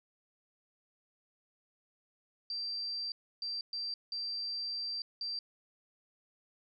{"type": "tone bursts at uneven times", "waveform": "sine", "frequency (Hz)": 4699, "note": "D8", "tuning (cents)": 0, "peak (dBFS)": -35, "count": 5, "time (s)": [[2.5, 3.12], [3.42, 3.61], [3.73, 3.94], [4.12, 5.02], [5.21, 5.39]], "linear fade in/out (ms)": 2, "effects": []}